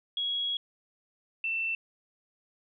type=tone pair in turn; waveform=sine; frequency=3322 / 2677 Hz; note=G#7 / E7; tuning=0 / +26 cents; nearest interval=major third; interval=374 cents; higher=first; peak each=-28 dBFS; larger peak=neither; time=0.17-0.57 / 1.44-1.75 s; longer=first; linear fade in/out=2 ms; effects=none